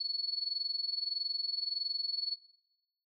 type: tone with amplitude modulation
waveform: sine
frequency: 4407 Hz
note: C#8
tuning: 11 cents flat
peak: -29 dBFS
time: 0-2.36 s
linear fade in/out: 10 ms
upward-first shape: sine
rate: 21.6 Hz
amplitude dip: 85%
effects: noise-tail reverb RT60 0.9 s tail -19 dB re dry + MP3 64 kbps